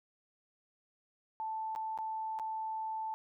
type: tone with dropouts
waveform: sine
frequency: 880 Hz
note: A5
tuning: in tune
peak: -35 dBFS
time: 1.4-3.14 s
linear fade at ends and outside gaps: 0 ms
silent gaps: 1.751-1.76 / 1.976-1.987 / 2.389-2.397 s
effects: none